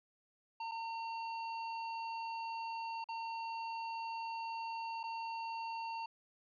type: tone with dropouts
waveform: square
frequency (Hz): 911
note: A#5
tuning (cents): -40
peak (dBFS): -40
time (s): 0.6-6.06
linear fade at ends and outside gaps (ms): 5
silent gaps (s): 0.714-0.717 / 3.042-3.087 / 5.032-5.037
effects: resampled to 11025 Hz